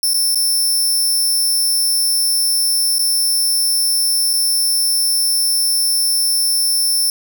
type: tone with dropouts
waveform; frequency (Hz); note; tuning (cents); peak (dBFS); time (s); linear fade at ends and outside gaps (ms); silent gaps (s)
15% pulse; 5360; E8; +28; -8; 0.03-7.1; 1; 0.135-0.142 / 0.347-0.356 / 2.984-2.992 / 4.332-4.336
effects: none